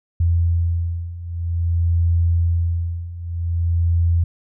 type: beating tone pair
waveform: sine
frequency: 84.5 / 85.01 Hz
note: E2 / F2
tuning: +43 / -46 cents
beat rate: 0.51 Hz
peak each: -21 / -18 dBFS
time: 0.2-4.24 s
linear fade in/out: 5 ms
effects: none